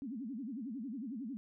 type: tone with vibrato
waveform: sine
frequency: 245.2 Hz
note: B3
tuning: 12 cents flat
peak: -39 dBFS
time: 0.02-1.37 s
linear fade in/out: 0 ms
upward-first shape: sine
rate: 11 Hz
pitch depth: 280 cents each way
effects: none